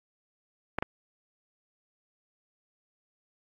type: clicks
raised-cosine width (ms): 0.5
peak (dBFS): -13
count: 2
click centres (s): 0.786 / 0.825
effects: AAC 64 kbps